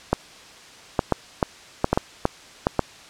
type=clicks; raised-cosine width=1 ms; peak=-3 dBFS; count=10; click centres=0.13 / 0.992 / 1.123 / 1.428 / 1.844 / 1.93 / 1.975 / 2.254 / 2.669 / 2.793 s; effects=white hiss -45 dBFS RMS until 3.09 s + low-pass 6000 Hz 12 dB/octave